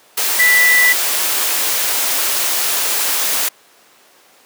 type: tone in noise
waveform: sine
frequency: 1975.5 Hz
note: B6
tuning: in tune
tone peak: -9 dBFS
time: 0.39-0.93 s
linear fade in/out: 10 ms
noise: white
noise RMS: -17 dBFS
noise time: 0.17-3.49 s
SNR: +5 dB
effects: pink hiss -48 dBFS RMS until 4.45 s + high-pass 400 Hz 12 dB/octave